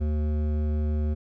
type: tone with hard clipping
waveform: triangle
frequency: 75.5 Hz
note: D2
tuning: 48 cents sharp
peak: -25 dBFS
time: 0-1.15 s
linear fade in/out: 20 ms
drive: 16 dB
effects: none